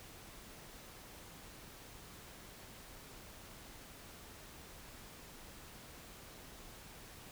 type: silence
effects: pink hiss -54 dBFS RMS until 7.31 s